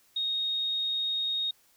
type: tone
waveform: sine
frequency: 3729 Hz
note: A#7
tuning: in tune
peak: -27 dBFS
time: 0.16-1.51 s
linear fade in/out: 5 ms
effects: white hiss -64 dBFS RMS until 1.76 s